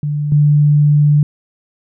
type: tone with level steps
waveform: sine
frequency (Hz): 147.5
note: D3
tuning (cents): +8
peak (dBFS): -15 / -7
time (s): 0.03-1.23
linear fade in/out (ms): 2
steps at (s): 0.32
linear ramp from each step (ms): 2
effects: none